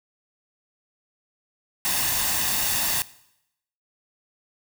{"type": "noise with comb filter", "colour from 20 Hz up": "white", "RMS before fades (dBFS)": -24, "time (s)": [1.85, 3.02], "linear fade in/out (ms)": 0, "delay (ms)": 1.1, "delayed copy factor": 0.55, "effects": ["noise-tail reverb RT60 0.8 s tail -19 dB re dry"]}